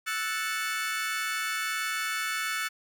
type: chord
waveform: 35% pulse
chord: F# minor seventh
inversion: third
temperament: equal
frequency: 1318.5 / 1480 / 1760 / 2217 Hz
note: E6 / F#6 / A6 / C#7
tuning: 0 / 0 / 0 / 0 cents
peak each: -33 dBFS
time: 0.06-2.69 s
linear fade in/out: 20 ms
effects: none